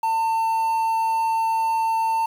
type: tone with quantisation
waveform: triangle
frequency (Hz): 899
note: A5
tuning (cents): +37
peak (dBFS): -17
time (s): 0.03-2.26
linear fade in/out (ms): 5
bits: 7
effects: none